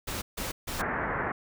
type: noise bursts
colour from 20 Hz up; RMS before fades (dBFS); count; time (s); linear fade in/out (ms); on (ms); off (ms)
pink; -34; 3; 0.07-0.82; 10; 150; 150
type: low-pass noise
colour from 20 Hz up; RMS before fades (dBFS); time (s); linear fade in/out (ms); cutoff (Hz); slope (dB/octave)
white; -31; 0.79-1.32; 5; 1900; 48
effects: none